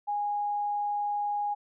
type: tone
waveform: sine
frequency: 824 Hz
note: G#5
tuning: 14 cents flat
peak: -27 dBFS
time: 0.07-1.55 s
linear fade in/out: 20 ms
effects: none